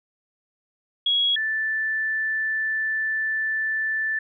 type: tone pair in turn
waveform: sine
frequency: 3322 / 1759.8 Hz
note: G#7 / A6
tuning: 0 / 0 cents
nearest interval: major seventh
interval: 1100 cents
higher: first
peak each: -18 / -22 dBFS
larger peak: first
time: 1.06-1.36 / 1.36-4.19 s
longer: second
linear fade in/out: 5 ms
effects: none